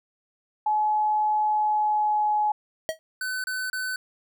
sine tone with pitch glide, 851 to 844.1 Hz, G#5 to G#5, +42 to +28 cents, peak -20 dBFS, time 0.66-2.52 s, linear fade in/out 5 ms, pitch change -14 cents, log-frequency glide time 1.48-2.32 s
square tone with exponential decay, 639 Hz, D#5, 46 cents sharp, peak -21 dBFS, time 2.89-2.99 s, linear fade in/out 0 ms, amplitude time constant 20 ms
square tone bursts, 1512 Hz, F#6, 37 cents sharp, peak -28 dBFS, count 3, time 3.21-3.96 s, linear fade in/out 2 ms, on 230 ms, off 30 ms
effects none

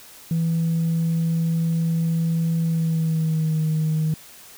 sine tone with pitch glide, 164.8 to 156.72 Hz, E3 to D#3, 0 to +13 cents, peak -17 dBFS, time 0.31-4.14 s, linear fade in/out 2 ms, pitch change -87 cents, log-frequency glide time 2.64-3.61 s, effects tanh soft clip ceiling -16 dBFS + white hiss -45 dBFS RMS until 4.57 s

